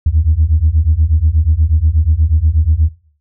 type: beating tone pair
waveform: sine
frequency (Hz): 74.4 / 82.7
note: D2 / E2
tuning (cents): +23 / +6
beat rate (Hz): 8.3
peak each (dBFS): -11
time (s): 0.06-2.89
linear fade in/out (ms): 5
effects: noise-tail reverb RT60 0.5 s tail -19 dB re dry + tanh soft clip ceiling -2 dBFS